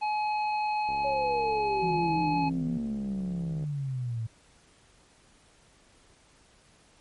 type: harmonic tone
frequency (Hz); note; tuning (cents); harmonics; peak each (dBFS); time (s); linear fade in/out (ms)
847; G#5; +34; 1 / 3 / 5; -26 / -37 / -45; 0.01-2.5; 20
type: click train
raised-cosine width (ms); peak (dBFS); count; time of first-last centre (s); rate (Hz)
2; -31; 191; 0.89-3.64; 69.1
type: exponential sweep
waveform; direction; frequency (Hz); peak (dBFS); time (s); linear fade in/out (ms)
sine; down; 564 to 110; -29; 1.04-4.27; 10
type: tone with vibrato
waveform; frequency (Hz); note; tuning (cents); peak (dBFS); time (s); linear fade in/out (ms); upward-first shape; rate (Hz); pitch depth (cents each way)
sine; 165; E3; +2; -30; 1.82-2.78; 10; sine; 5.8; 63
effects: pink hiss -60 dBFS RMS until 7 s + MP3 48 kbps